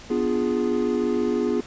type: chord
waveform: triangle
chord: B diminished seventh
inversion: none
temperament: equal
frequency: 246.9 / 293.7 / 349.2 / 415.3 Hz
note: B3 / D4 / F4 / Ab4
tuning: 0 / 0 / 0 / 0 cents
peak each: -23 / -28 / -24 / -23 dBFS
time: 0.1-1.61 s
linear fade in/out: 5 ms
effects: pink hiss -43 dBFS RMS until 1.66 s + resampled to 16000 Hz